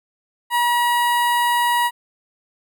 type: tone with notch filter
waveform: sawtooth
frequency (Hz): 960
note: B5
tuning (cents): -49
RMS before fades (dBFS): -18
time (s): 0.5-1.91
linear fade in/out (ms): 50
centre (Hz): 5700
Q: 0.86
effects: none